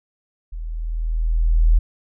sine tone with level ramp, 40.47 Hz, E1, 31 cents flat, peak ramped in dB -27 to -9 dBFS, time 0.52-1.79 s, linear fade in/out 10 ms, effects none

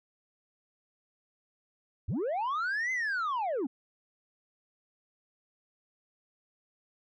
sine linear two-way sweep, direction up then down, 63.7 to 2082 to 231.9 Hz, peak -26 dBFS, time 2.08-3.67 s, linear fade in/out 10 ms, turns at 2.92 s, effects tanh soft clip ceiling -28 dBFS

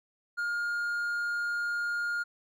triangle tone, 1417 Hz, F6, 25 cents sharp, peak -27 dBFS, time 0.37-2.24 s, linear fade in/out 20 ms, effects none

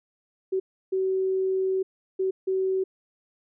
sine tone bursts at uneven times, 379.1 Hz, F#4, 42 cents sharp, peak -22 dBFS, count 4, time 0.52-0.6 / 0.92-1.83 / 2.19-2.31 / 2.47-2.84 s, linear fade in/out 10 ms, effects none

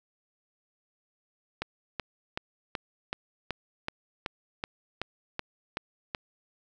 click train, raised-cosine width 0.3 ms, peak -15 dBFS, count 13, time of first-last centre 1.62-6.148 s, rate 2.65 Hz, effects none

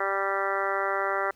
harmonic tone, 195.9 Hz, G3, 1 cent flat, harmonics 2 / 3 / 4 / 5 / 6 / 7 / 8 / 9 / 10, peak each -33 / -32 / -33 / -36 / -33 / -31 / -37 / -37 / -35 dBFS, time 0-1.31 s, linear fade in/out 5 ms, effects pink hiss -62 dBFS RMS until 1.35 s

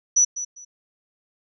sine tone with echo, 5920 Hz, F#8, in tune, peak -13 dBFS, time 0.16-0.25 s, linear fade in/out 10 ms, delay 200 ms, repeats 2, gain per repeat -13 dB, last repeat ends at 0.65 s, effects none

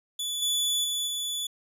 sawtooth tone with level steps, 3454 Hz, A7, 33 cents flat, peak -26 / -21 / -24 / -26 dBFS, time 0.19-1.47 s, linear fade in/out 5 ms, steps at 0.42 / 0.84 / 1.07 s, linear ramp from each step 5 ms, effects resampled to 32000 Hz

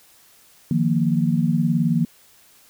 sine chord, Eb suspended second, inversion none, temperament equal, 155.56 / 174.61 / 233.1 Hz, Eb3 / F3 / Bb3, 0 / 0 / 0 cents, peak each -21 dBFS, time 0.71-2.05 s, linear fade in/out 2 ms, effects white hiss -53 dBFS RMS until 2.69 s

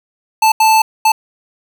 square tone bursts at uneven times, 879 Hz, A5, 2 cents flat, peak -8 dBFS, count 3, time 0.42-0.52 / 0.6-0.82 / 1.05-1.12 s, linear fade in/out 5 ms, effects none

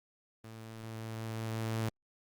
sawtooth tone with level ramp, 111.8 Hz, A2, 28 cents sharp, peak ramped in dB -42 to -27 dBFS, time 0.44-1.89 s, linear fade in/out 5 ms, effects Opus 32 kbps

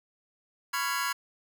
sawtooth chord, C# dominant seventh, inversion third, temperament just, 997.9 / 1108.7 / 1385.9 / 1663.1 Hz, B5 / C#6 / E#6 / G#6, +18 / 0 / -14 / +2 cents, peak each -30 dBFS, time 0.73-1.13 s, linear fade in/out 10 ms, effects none

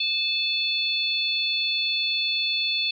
harmonic tone, 872 Hz, A5, 16 cents flat, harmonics 3 / 4 / 5, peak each -27 / -26 / -27 dBFS, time 0-2.91 s, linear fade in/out 5 ms, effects none

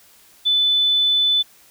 sine tone, 3500 Hz, A7, 10 cents flat, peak -14 dBFS, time 0.45-1.43 s, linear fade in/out 20 ms, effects white hiss -51 dBFS RMS until 1.7 s

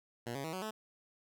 10% pulse tone with pitch steps, 118.9 / 138.17 / 160.56 / 186.57 / 216.8 Hz, A#2 / C#3 / E3 / F#3 / A3, +35 / -5 / -45 / +15 / -25 cents, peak -30 dBFS, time 0.26-0.71 s, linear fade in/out 10 ms, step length 90 ms, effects none

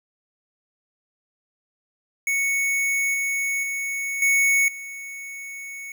square tone with level steps, 2217 Hz, C#7, in tune, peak -21 / -23 / -26 / -17 / -34 dBFS, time 2.27-5.92 s, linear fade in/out 2 ms, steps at 3.14 / 3.63 / 4.22 / 4.68 s, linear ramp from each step 2 ms, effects 9-bit

